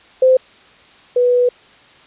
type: tone pair in turn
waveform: sine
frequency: 517 / 491.8 Hz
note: C5 / B4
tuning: -21 / -7 cents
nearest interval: minor second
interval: 86 cents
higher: first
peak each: -7 / -10 dBFS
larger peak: first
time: 0.22-0.37 / 1.16-1.49 s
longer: second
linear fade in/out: 5 ms
effects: white hiss -46 dBFS RMS until 2.06 s + resampled to 8000 Hz